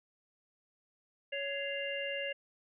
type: harmonic tone with a mistuned harmonic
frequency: 558 Hz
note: C#5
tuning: 11 cents sharp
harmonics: 1 / 3 / 4 / 5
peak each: -38 / -43 / -42 / -39 dBFS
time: 1.32-2.33 s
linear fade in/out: 10 ms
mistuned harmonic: 4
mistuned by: -120 cents
effects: none